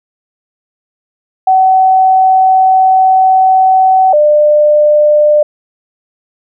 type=tone pair in turn; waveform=sine; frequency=756 / 598.1 Hz; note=F#5 / D5; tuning=+37 / +31 cents; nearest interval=major third; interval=406 cents; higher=first; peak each=-4 dBFS; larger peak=neither; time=1.47-4.13 / 4.13-5.43 s; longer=first; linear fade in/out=5 ms; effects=none